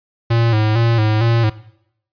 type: tone with vibrato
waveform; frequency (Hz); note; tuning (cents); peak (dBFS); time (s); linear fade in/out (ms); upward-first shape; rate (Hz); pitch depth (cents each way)
square; 112; A2; +31; -13; 0.3-1.5; 10; square; 2.2; 63
effects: noise-tail reverb RT60 0.7 s tail -18 dB re dry + resampled to 11025 Hz